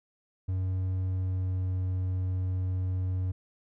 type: tone with pitch glide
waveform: triangle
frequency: 93.2 to 92.5 Hz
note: F#2 to F#2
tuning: +13 to 0 cents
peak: -25 dBFS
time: 0.48-3.32 s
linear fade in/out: 10 ms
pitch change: -13 cents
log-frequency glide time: 1.04-1.75 s
effects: none